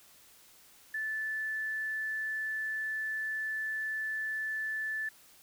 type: tone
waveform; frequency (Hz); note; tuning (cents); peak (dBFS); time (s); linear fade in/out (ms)
sine; 1749; A6; -11; -32; 0.94-5.09; 5
effects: white hiss -59 dBFS RMS until 5.42 s